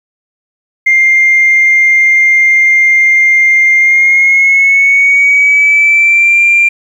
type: tone with pitch glide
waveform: sine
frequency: 2106 to 2378 Hz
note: C7 to D7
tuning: +11 to +21 cents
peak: -3 dBFS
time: 0.86-6.69 s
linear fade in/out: 10 ms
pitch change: +210 cents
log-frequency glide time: 3.77-6.41 s
effects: tanh soft clip ceiling 0 dBFS + 7-bit